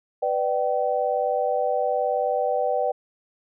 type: tone cluster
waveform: sine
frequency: 498 / 597 / 769 Hz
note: B4 / D5 / G5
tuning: +14 / +28 / -33 cents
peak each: -25 dBFS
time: 0.22-2.92 s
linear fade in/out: 10 ms
effects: none